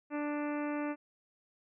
harmonic tone, 294.5 Hz, D4, 5 cents sharp, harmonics 1 / 2 / 3 / 4 / 5 / 6 / 7 / 8 / 9, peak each -34 / -40 / -44 / -46 / -48 / -50 / -51 / -52 / -53 dBFS, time 0.1-0.96 s, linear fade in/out 50 ms, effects none

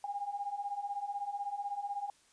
sine beating tone pair, 799 / 815 Hz, G5 / G#5, +33 / -33 cents, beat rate 16 Hz, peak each -40 / -37 dBFS, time 0.04-2.1 s, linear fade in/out 2 ms, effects white hiss -66 dBFS RMS until 2.32 s + resampled to 22050 Hz

